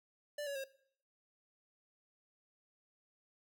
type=tone with pitch steps; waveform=square; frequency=587.3 / 563.1 / 539.8 Hz; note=D5 / C#5 / C#5; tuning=0 / +27 / -46 cents; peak=-39 dBFS; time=0.38-0.641 s; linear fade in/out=5 ms; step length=87 ms; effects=noise-tail reverb RT60 0.6 s tail -19 dB re dry + MP3 96 kbps